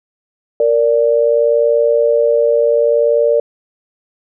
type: tone pair together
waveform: sine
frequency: 463.9 / 584.5 Hz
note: A#4 / D5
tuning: -8 / -8 cents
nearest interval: major third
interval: 400 cents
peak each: -12 dBFS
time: 0.6-3.4 s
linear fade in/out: 2 ms
effects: none